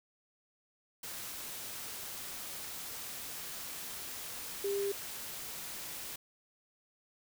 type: tone in noise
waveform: sine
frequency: 399.7 Hz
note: G4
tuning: 34 cents sharp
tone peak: -31 dBFS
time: 4.64-4.92 s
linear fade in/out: 5 ms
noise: white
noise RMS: -43 dBFS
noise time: 1.03-6.16 s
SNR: +9 dB
effects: none